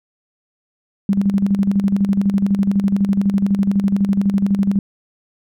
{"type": "tone with tremolo", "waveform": "sine", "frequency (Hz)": 198, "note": "G3", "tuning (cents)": 18, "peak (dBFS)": -11, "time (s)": [1.09, 4.79], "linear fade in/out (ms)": 2, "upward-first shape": "square", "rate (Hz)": 12, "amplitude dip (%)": 60, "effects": []}